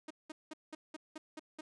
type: tone bursts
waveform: sawtooth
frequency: 311.1 Hz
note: D#4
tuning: in tune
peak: -39 dBFS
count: 8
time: 0.08-1.61 s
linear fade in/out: 5 ms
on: 25 ms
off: 190 ms
effects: resampled to 22050 Hz